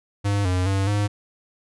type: tone with pitch steps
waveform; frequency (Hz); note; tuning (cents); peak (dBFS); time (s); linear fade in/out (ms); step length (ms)
square; 101.1 / 91.3 / 97.3 / 103; G#2 / F#2 / G2 / G#2; -46 / -23 / -12 / -14; -20; 0.24-1.08; 20; 210
effects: resampled to 24000 Hz